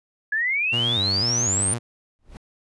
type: exponential sweep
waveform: sine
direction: up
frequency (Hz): 1674 to 9300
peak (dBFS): -20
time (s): 0.32-1.74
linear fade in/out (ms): 5
type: tone with vibrato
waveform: sawtooth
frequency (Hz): 107.6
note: A2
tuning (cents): -38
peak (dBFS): -22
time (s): 0.72-1.79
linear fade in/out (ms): 20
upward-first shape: square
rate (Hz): 2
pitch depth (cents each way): 170
type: noise with exponential growth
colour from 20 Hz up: brown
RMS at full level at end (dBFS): -31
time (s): 2.19-2.37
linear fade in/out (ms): 0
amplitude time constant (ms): 38
effects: resampled to 24000 Hz